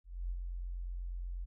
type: tone with ADSR envelope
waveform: sine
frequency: 44.16 Hz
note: F1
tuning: 20 cents sharp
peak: -33 dBFS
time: 0.04-1.46 s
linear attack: 260 ms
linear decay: 55 ms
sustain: -4 dB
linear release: 24 ms
effects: none